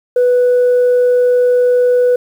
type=tone; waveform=sine; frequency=493.9 Hz; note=B4; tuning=in tune; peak=-6 dBFS; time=0.16-2.16 s; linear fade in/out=5 ms; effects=tanh soft clip ceiling -6 dBFS + 7-bit